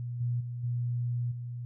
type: tone with level steps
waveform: sine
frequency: 120.9 Hz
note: B2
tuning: 36 cents flat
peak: -33 / -27 / -34 / -28 / -35 dBFS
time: 0-1.65 s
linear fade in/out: 0 ms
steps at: 0.2 / 0.4 / 0.63 / 1.31 s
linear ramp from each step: 10 ms
effects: none